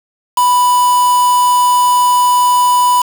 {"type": "tone with quantisation", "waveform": "triangle", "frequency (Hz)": 987.8, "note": "B5", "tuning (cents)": 0, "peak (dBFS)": -6, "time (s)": [0.37, 3.02], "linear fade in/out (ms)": 5, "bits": 3, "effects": []}